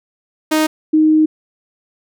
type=tone pair in turn; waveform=sawtooth / sine; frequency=311.1 / 311.1 Hz; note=D#4 / D#4; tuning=0 / 0 cents; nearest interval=unison; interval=0 cents; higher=neither; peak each=-8 dBFS; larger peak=neither; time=0.51-0.67 / 0.93-1.26 s; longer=second; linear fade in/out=10 ms; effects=none